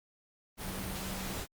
sine tone in noise, 190 Hz, F#3, 46 cents sharp, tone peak -42 dBFS, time 0.63-1.38 s, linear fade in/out 50 ms, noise pink, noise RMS -39 dBFS, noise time 0.57-1.47 s, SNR -6 dB, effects Opus 32 kbps

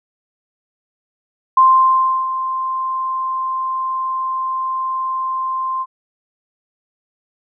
sine tone with ADSR envelope, 1046.5 Hz, C6, in tune, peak -6 dBFS, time 1.57-5.86 s, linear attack 5 ms, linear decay 690 ms, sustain -12 dB, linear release 45 ms, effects none

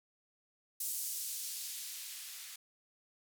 violet noise with band-pass filter sweep, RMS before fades -42 dBFS, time 0.8-2.56 s, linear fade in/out 5 ms, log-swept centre 8300 to 1700 Hz, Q 0.72, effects none

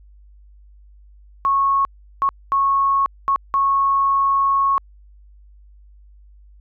sine tone bursts at uneven times, 1100 Hz, C#6, 14 cents flat, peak -14 dBFS, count 5, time 1.45-1.85 / 2.22-2.29 / 2.52-3.06 / 3.28-3.36 / 3.54-4.78 s, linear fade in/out 0 ms, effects added 50 Hz sine -44 dBFS peak until 6.6 s

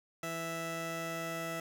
15% pulse tone pair together, 164.81 / 659.2 Hz, E3 / E5, 0 / 0 cents, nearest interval 2 octaves, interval 2400 cents, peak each -34 / -33 dBFS, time 0.23-1.6 s, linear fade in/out 2 ms, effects none

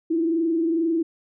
sine tone with frequency modulation, 329.6 Hz, E4, in tune, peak -19 dBFS, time 0.1-1.03 s, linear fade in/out 10 ms, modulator 22.3 Hz, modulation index 0.58, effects none

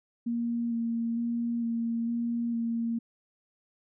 sine tone with vibrato, 233.1 Hz, A#3, in tune, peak -27 dBFS, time 0.26-2.99 s, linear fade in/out 10 ms, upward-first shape square, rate 1.1 Hz, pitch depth 14 cents each way, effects none

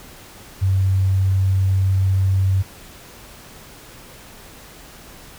sine tone, 95.5 Hz, G2, 45 cents flat, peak -14 dBFS, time 0.61-2.63 s, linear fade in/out 20 ms, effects pink hiss -42 dBFS RMS until 5.38 s

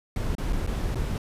brown noise with dropouts, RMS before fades -27 dBFS, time 0.16-1.18 s, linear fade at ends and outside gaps 2 ms, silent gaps 0.352-0.382 / 0.526-0.53 / 0.666-0.673 / 0.947-0.955 s, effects resampled to 32000 Hz

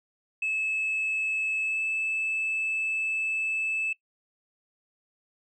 sine tone with pitch glide, 2600 to 2620 Hz, E7 to E7, -24 to -11 cents, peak -24 dBFS, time 0.42-3.93 s, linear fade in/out 5 ms, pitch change +13 cents, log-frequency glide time 1.63-1.8 s, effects noise-tail reverb RT60 0.1 s tail -20 dB re dry + tanh soft clip ceiling -23 dBFS

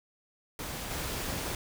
pink noise with level steps, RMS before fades -38 / -35 dBFS, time 0.59-1.55 s, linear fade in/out 2 ms, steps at 0.9 s, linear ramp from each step 10 ms, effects none

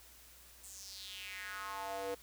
square tone with high-pass filter sweep, 97.8 Hz, G2, 4 cents flat, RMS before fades -44 dBFS, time 0.63-2.15 s, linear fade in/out 10 ms, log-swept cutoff 8400 to 450 Hz, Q 3.8, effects added 60 Hz sine -64 dBFS peak until 2.22 s + white hiss -59 dBFS RMS until 2.22 s

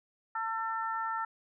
harmonic tone, 448.6 Hz, A4, 34 cents sharp, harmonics 2 / 3 / 4, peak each -35 / -34 / -41 dBFS, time 0.35-1.25 s, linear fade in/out 5 ms, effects none

